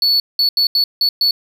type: tone bursts at uneven times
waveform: triangle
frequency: 4435 Hz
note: C#8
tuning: in tune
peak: -10 dBFS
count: 6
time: 0.02-0.2 / 0.39-0.49 / 0.57-0.67 / 0.75-0.84 / 1.01-1.09 / 1.21-1.31 s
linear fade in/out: 2 ms
effects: 8-bit